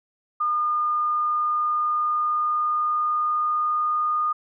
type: tone with pitch glide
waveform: sine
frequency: 1215 to 1224.2 Hz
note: D#6 to D#6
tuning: -42 to -28 cents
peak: -20 dBFS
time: 0.4-4.33 s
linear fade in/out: 10 ms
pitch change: +14 cents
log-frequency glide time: 0.95-3.96 s
effects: none